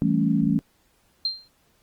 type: chord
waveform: sine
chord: A dominant seventh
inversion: second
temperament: equal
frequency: 164.81 / 196 / 220 / 277.2 Hz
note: E3 / G3 / A3 / C#4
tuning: 0 / 0 / 0 / 0 cents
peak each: -24 / -25 / -23 / -24 dBFS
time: 0.02-0.59 s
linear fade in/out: 0 ms
type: tone with exponential decay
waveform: sine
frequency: 4169 Hz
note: C8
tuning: 7 cents flat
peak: -19 dBFS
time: 1.25-1.48 s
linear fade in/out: 2 ms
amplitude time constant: 50 ms
effects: pink hiss -64 dBFS RMS until 1.82 s + Opus 24 kbps